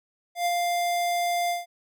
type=tone with ADSR envelope; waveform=square; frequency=698.5 Hz; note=F5; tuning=in tune; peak=-22 dBFS; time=0.35-1.66 s; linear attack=110 ms; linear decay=30 ms; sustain=-2 dB; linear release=160 ms; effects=none